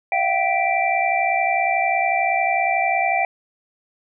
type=tone cluster; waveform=sine; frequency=646 / 700 / 771 / 1972 / 2349 Hz; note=E5 / F5 / G5 / B6 / D7; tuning=-35 / +4 / -29 / -3 / 0 cents; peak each=-30 / -22 / -21 / -29 / -22 dBFS; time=0.12-3.25 s; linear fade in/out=2 ms; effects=none